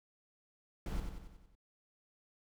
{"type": "noise with echo", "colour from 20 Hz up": "brown", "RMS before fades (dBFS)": -37, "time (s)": [0.86, 1], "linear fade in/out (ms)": 2, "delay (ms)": 92, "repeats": 6, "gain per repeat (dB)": -5, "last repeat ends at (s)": 1.552, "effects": []}